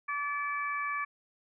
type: harmonic tone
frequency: 577 Hz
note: D5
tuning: 31 cents flat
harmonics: 2 / 3 / 4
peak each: -33 / -37 / -37 dBFS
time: 0.08-1.05 s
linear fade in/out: 10 ms
effects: none